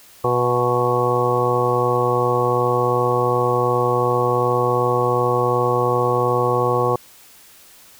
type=harmonic tone with a mistuned harmonic; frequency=122.7 Hz; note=B2; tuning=11 cents flat; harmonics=1 / 2 / 3 / 4 / 5 / 6 / 7 / 8 / 9; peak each=-24 / -32 / -23 / -20 / -31 / -26 / -26 / -31 / -22 dBFS; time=0.24-6.96 s; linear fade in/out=5 ms; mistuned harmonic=5; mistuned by=+28 cents; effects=white hiss -47 dBFS RMS until 7.99 s